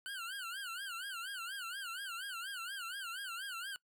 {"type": "tone with vibrato", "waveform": "25% pulse", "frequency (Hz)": 1480, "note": "F#6", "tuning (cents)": 0, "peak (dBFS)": -37, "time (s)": [0.06, 3.76], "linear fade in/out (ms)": 0, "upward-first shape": "sine", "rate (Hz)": 4.2, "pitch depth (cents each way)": 170, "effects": ["noise-tail reverb RT60 0.1 s tail -22 dB re dry"]}